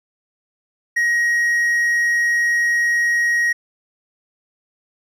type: tone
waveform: triangle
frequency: 1889 Hz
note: A#6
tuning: 22 cents sharp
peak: -13 dBFS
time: 0.96-3.53 s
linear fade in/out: 10 ms
effects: none